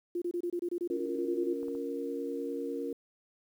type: tone bursts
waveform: sine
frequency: 349.2 Hz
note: F4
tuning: in tune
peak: -30 dBFS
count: 15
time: 0.15-1.534 s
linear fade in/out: 5 ms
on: 68 ms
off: 26 ms
type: chord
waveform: sine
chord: Bb minor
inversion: first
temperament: just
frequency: 279.7 / 349.6 / 466.2 Hz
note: Db4 / F4 / Bb4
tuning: +16 / +2 / 0 cents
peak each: -37 / -40 / -36 dBFS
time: 0.9-2.93 s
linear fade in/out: 2 ms
type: clicks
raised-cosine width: 1 ms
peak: -38 dBFS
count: 3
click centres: 1.631 / 1.683 / 1.751 s
effects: 10-bit